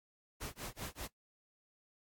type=noise with tremolo; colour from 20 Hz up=pink; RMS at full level=-42 dBFS; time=0.4-1.08 s; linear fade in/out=20 ms; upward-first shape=sine; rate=5.1 Hz; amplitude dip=100%; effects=noise-tail reverb RT60 0.1 s tail -19 dB re dry + AAC 64 kbps